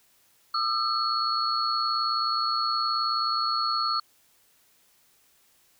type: tone cluster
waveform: sine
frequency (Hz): 1212 / 1331 / 4368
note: D#6 / E6 / C#8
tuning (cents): -46 / +16 / -26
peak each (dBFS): -28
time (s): 0.54-4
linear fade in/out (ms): 5
effects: white hiss -63 dBFS RMS until 5.79 s